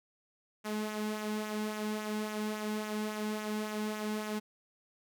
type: tone with flanger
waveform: sawtooth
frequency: 213.2 Hz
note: G#3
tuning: 46 cents sharp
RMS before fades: -36 dBFS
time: 0.64-4.4 s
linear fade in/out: 20 ms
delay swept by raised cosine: 0.21 to 1.71 ms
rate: 3.6 Hz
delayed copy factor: -0.5
effects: none